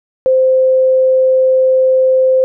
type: tone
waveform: sine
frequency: 520 Hz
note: C5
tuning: 11 cents flat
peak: -7 dBFS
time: 0.26-2.44 s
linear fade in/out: 0 ms
effects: none